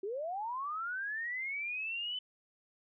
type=linear sweep; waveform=sine; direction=up; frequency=370 to 3037 Hz; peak=-35 dBFS; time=0.03-2.19 s; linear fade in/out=5 ms; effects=none